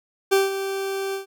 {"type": "tone with ADSR envelope", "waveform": "40% pulse", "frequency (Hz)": 389.6, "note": "G4", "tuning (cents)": -11, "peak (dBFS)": -13, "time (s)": [0.31, 1.26], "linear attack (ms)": 18, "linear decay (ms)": 170, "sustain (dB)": -11, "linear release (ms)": 120, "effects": []}